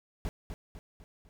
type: noise with echo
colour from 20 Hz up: brown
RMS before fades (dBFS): -33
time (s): 0.25-0.29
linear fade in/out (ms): 0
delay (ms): 250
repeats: 4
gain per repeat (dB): -6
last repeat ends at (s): 1.29
effects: none